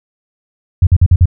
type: tone bursts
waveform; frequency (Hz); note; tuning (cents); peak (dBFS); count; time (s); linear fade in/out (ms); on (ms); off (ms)
sine; 88.4; F2; +22; -3; 5; 0.82-1.257; 5; 49; 48
effects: none